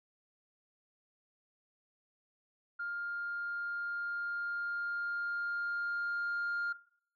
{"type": "tone with level ramp", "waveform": "sine", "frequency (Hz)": 1405, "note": "F6", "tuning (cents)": 10, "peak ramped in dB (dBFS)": [-35, -30], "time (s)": [2.79, 6.73], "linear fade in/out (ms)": 10, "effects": ["noise-tail reverb RT60 0.6 s tail -19 dB re dry", "tanh soft clip ceiling -30 dBFS"]}